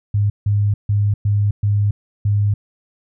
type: tone bursts at uneven times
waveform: sine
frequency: 102.7 Hz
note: G#2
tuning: 19 cents flat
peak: -13 dBFS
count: 6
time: 0.14-0.3 / 0.46-0.74 / 0.89-1.14 / 1.25-1.51 / 1.63-1.91 / 2.25-2.54 s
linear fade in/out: 5 ms
effects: none

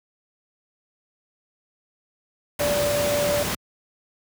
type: tone in noise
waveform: sine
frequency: 582 Hz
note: D5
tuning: 16 cents flat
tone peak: -21 dBFS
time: 2.6-3.43 s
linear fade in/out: 5 ms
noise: pink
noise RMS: -26 dBFS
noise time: 2.59-3.55 s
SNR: +2 dB
effects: high-pass 80 Hz 12 dB/octave

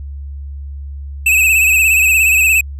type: tone with vibrato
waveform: square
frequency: 2591 Hz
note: E7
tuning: 30 cents flat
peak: -9 dBFS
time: 1.26-2.61 s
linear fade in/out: 5 ms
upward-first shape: sine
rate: 17 Hz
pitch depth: 62 cents each way
effects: added 70 Hz sine -24 dBFS peak until 2.79 s

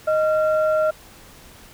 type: tone pair together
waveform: sine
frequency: 623 / 1375 Hz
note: D#5 / F6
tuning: +2 / -27 cents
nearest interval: octave + major second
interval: 1371 cents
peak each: -16 / -24 dBFS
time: 0.07-0.91 s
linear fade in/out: 10 ms
effects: tanh soft clip ceiling -9 dBFS + pink hiss -46 dBFS RMS until 1.73 s

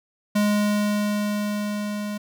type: tone with level ramp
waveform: square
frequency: 207.7 Hz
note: G#3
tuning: in tune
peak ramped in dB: -18 to -28 dBFS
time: 0.35-2.18 s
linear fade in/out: 10 ms
effects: none

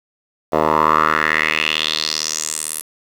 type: tone with band-pass filter sweep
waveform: 10% pulse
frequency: 77.78 Hz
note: D#2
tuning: in tune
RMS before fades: -18 dBFS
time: 0.52-2.82 s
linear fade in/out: 20 ms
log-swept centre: 700 to 11000 Hz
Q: 3.9
effects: 7-bit

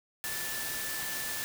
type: tone in noise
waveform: sine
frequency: 1754 Hz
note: A6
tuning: 6 cents flat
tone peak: -40 dBFS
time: 0.24-1.44 s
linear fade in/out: 0 ms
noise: white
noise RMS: -36 dBFS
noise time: 0.24-1.44 s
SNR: -7 dB
effects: none

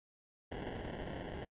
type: noise with sample-and-hold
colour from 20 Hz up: white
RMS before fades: -43 dBFS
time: 0.51-1.45 s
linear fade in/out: 10 ms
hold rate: 1225 Hz
effects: noise-tail reverb RT60 0.1 s tail -26 dB re dry + resampled to 8000 Hz

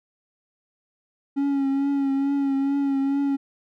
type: tone with vibrato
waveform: triangle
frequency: 276.5 Hz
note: C#4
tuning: 4 cents flat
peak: -18 dBFS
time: 1.36-3.37 s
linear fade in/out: 20 ms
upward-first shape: triangle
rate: 2.3 Hz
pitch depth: 37 cents each way
effects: none

